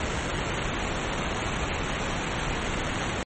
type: noise with sample-and-hold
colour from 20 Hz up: pink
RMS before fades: -29 dBFS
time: 0-3.23 s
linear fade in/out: 2 ms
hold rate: 4900 Hz
effects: MP3 32 kbps